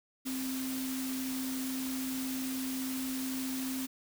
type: tone in noise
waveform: sine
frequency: 261.6 Hz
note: C4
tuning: in tune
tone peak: -34 dBFS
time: 0.25-3.87 s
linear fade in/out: 20 ms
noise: white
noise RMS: -41 dBFS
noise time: 0.25-3.87 s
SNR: +4 dB
effects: none